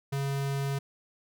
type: tone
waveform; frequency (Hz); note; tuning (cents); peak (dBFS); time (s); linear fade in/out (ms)
square; 138.6; C#3; 0; -29; 0.12-0.79; 10
effects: none